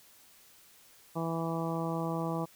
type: harmonic tone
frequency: 164.81 Hz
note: E3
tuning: in tune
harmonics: 1 / 2 / 3 / 4 / 5 / 6 / 7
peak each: -34 / -37 / -39 / -40 / -41 / -42 / -42 dBFS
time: 1.15-2.46 s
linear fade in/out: 20 ms
effects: white hiss -59 dBFS RMS until 2.55 s